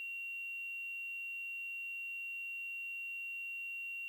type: tone with quantisation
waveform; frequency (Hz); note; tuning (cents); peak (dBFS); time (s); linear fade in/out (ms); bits
sine; 2748; F7; -29; -40; 0-4.08; 0; 10
effects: none